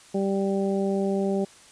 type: harmonic tone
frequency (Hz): 195.8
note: G3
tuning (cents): -2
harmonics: 1 / 2 / 3 / 4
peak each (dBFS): -25 / -26 / -31 / -36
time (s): 0.14-1.45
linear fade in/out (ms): 10
effects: white hiss -51 dBFS RMS until 1.71 s + resampled to 22050 Hz